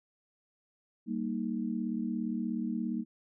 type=chord; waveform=sine; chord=Eb major; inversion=first; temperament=equal; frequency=196 / 233.1 / 311.1 Hz; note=G3 / Bb3 / Eb4; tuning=0 / 0 / 0 cents; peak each=-36 / -33 / -38 dBFS; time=1.06-3.05 s; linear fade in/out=50 ms; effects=none